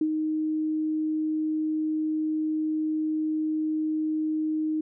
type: tone with ADSR envelope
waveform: sine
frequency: 311.1 Hz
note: D#4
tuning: in tune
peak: -20 dBFS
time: 0.01-4.81 s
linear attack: 4 ms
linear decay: 63 ms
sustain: -4 dB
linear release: 6 ms
effects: none